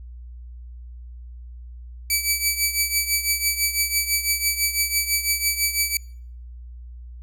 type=tone with tremolo; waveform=10% pulse; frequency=2300 Hz; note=D7; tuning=37 cents flat; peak=-8 dBFS; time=2.1-5.97 s; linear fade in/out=2 ms; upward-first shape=triangle; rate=6 Hz; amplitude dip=80%; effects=noise-tail reverb RT60 0.6 s tail -25 dB re dry + added 60 Hz sine -36 dBFS peak until 7.22 s